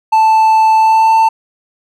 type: tone with pitch glide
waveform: triangle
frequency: 880 to 891.8 Hz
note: A5 to A5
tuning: 0 to +23 cents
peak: -4 dBFS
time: 0.12-1.29 s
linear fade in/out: 10 ms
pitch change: +23 cents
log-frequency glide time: 0.77-1.16 s
effects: none